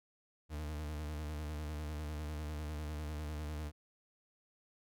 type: tone with vibrato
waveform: 40% pulse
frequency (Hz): 75.8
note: D#2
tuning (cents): -45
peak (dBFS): -38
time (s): 0.49-3.72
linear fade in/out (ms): 50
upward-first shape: square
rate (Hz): 10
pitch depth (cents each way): 42
effects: none